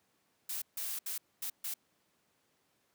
blue noise bursts at uneven times, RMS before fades -38 dBFS, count 5, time 0.49-0.62 / 0.77-0.99 / 1.06-1.18 / 1.42-1.5 / 1.64-1.74 s, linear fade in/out 5 ms, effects pink hiss -74 dBFS RMS until 2.94 s + high-pass 150 Hz 12 dB/octave

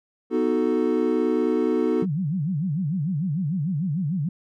triangle chord, B dominant seventh, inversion none, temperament equal, 246.9 / 311.1 / 370 / 440 Hz, B3 / D#4 / F#4 / A4, 0 / 0 / 0 / 0 cents, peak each -23 dBFS, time 0.3-2.06 s, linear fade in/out 50 ms
sine tone with vibrato, 164.81 Hz, E3, in tune, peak -22 dBFS, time 2.02-4.29 s, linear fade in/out 5 ms, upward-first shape sine, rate 6.7 Hz, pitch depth 290 cents each way
effects none

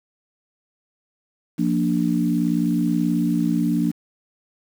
sine chord, Bb major, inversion second, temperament equal, 174.61 / 233.1 / 293.7 Hz, F3 / Bb3 / D4, 0 / 0 / 0 cents, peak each -22 dBFS, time 1.58-3.92 s, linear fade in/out 20 ms, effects 7-bit

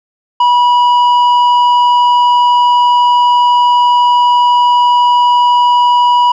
triangle tone with tanh clipping, 974 Hz, B5, 24 cents flat, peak -7 dBFS, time 0.4-6.32 s, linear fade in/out 5 ms, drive 11 dB, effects none

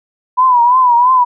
sine tone with vibrato, 987.8 Hz, B5, in tune, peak -6 dBFS, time 0.37-1.25 s, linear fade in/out 20 ms, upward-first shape triangle, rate 3 Hz, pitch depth 100 cents each way, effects none

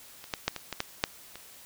clicks, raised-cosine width 0.2 ms, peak -26 / -12 / -8 / -18 / -16 / -11 / -6 / -24 dBFS, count 8, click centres 0.241 / 0.338 / 0.48 / 0.563 / 0.727 / 0.804 / 1.039 / 1.356 s, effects white hiss -51 dBFS RMS until 1.65 s

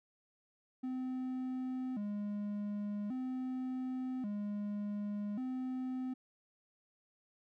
triangle tone with vibrato, 230 Hz, A#3, 23 cents flat, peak -34 dBFS, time 0.83-6.14 s, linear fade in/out 10 ms, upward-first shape square, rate 0.44 Hz, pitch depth 190 cents each way, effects none

